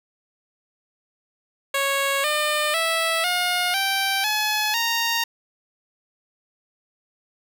10% pulse tone with pitch steps, 552 / 602 / 656.4 / 715.9 / 780.6 / 851.3 / 928.3 Hz, C#5 / D5 / E5 / F5 / G5 / G#5 / A#5, -7 / +43 / -8 / +43 / -8 / +43 / -7 cents, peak -12 dBFS, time 1.74-5.24 s, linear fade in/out 5 ms, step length 500 ms, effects none

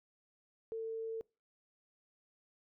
sine tone, 448.9 Hz, A4, 35 cents sharp, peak -37 dBFS, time 0.72-1.21 s, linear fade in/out 0 ms, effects noise-tail reverb RT60 0.3 s tail -25 dB re dry

